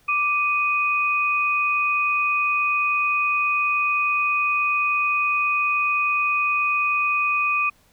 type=tone pair together; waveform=sine; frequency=1176.5 / 2493 Hz; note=D6 / D#7; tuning=+3 / +3 cents; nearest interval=octave + minor second; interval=1300 cents; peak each=-23 / -20 dBFS; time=0.08-7.7 s; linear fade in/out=10 ms; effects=pink hiss -59 dBFS RMS until 7.92 s